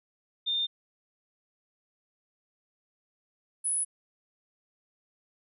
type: tone pair in turn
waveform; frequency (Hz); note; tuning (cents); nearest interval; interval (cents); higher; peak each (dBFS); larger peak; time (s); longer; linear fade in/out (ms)
sine; 3619 / 10145; A7 / D#9; +48 / +33; octave + tritone; 1785; second; -26; neither; 0.46-0.67 / 3.64-3.85; neither; 20
effects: none